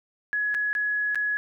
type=tone with dropouts; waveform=sine; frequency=1685 Hz; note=G#6; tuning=25 cents sharp; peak=-23 dBFS; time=0.33-1.37 s; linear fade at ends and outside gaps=0 ms; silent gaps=0.543-0.548 / 0.73-0.751 / 1.147-1.156 s; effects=none